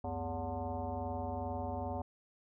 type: tone with frequency modulation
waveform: sine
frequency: 411.2 Hz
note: G#4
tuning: 17 cents flat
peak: -35 dBFS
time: 0.04-2.02 s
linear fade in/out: 5 ms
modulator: 160 Hz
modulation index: 2.9
effects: none